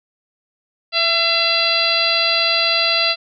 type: harmonic tone with a mistuned harmonic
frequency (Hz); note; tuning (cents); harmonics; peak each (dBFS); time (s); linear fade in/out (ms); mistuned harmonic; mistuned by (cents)
677; E5; +46; 1 / 2 / 3 / 4 / 5 / 6 / 7; -24 / -25 / -26 / -20 / -24 / -20 / -20; 0.92-3.16; 50; 1; -30
effects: none